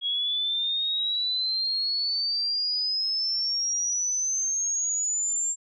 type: exponential sweep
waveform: sine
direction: up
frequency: 3303 to 7430 Hz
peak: -24 dBFS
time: 0.01-5.56 s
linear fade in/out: 50 ms
effects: none